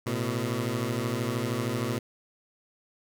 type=beating tone pair; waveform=15% pulse; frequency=113.1 / 126.1 Hz; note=A2 / B2; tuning=+48 / +36 cents; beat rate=13 Hz; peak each=-24 dBFS; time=0.06-1.99 s; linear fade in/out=10 ms; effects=none